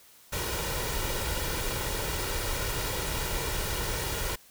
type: noise with comb filter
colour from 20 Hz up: pink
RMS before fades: -31 dBFS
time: 0.32-4.36 s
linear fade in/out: 10 ms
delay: 2.1 ms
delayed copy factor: +0.55
effects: white hiss -56 dBFS RMS until 4.5 s